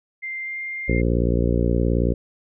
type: tone with pitch glide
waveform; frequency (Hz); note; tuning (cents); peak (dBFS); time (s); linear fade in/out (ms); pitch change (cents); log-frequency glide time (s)
sine; 2093 to 2108; C7 to C7; 0 to +12; -27; 0.22-1.02; 20; +12; 0.42-0.58
type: harmonic tone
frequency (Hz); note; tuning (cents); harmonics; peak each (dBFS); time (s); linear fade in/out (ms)
58.8; A#1; +16; 1 / 2 / 3 / 4 / 5 / 6 / 7 / 8 / 9; -21 / -24 / -26 / -27 / -28 / -29 / -29 / -30 / -31; 0.88-2.14; 10
effects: none